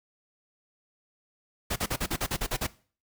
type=noise bursts; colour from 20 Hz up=pink; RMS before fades=-29 dBFS; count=10; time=1.7-2.67 s; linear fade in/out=10 ms; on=61 ms; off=40 ms; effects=noise-tail reverb RT60 0.4 s tail -19 dB re dry